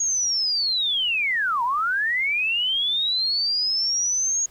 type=linear two-way sweep; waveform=sine; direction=down then up; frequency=6670 to 920 to 6670 Hz; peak=-20 dBFS; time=0-4.46 s; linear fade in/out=5 ms; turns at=1.63 s; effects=pink hiss -54 dBFS RMS until 4.5 s